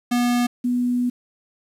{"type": "tone pair in turn", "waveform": ["square", "sine"], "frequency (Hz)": [242.8, 245.6], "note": ["B3", "B3"], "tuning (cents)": [-29, -9], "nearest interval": "unison", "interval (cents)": 20, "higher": "second", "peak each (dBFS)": -18, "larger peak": "neither", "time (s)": [[0.11, 0.47], [0.64, 1.1]], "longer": "second", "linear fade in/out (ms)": 10, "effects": ["resampled to 32000 Hz", "8-bit"]}